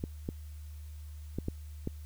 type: clicks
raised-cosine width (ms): 3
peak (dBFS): -20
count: 5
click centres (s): 0.039 / 0.289 / 1.386 / 1.484 / 1.874
effects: added 75 Hz sine -42 dBFS peak until 2.05 s + white hiss -62 dBFS RMS until 2.05 s